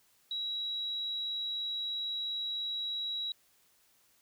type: tone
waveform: sine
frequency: 3879 Hz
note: B7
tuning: 32 cents flat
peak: -33 dBFS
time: 0.31-3.32 s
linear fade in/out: 2 ms
effects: white hiss -68 dBFS RMS until 4.21 s